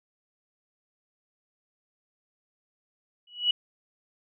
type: tone with exponential growth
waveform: sine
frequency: 2932 Hz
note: F#7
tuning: 16 cents flat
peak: -17 dBFS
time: 3.27-3.51 s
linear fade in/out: 5 ms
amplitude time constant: 51 ms
effects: none